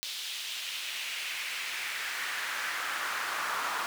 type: noise with high-pass filter sweep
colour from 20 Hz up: brown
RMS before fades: -35 dBFS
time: 0.03-3.86 s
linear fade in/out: 0 ms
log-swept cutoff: 3600 to 1100 Hz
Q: 2
effects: none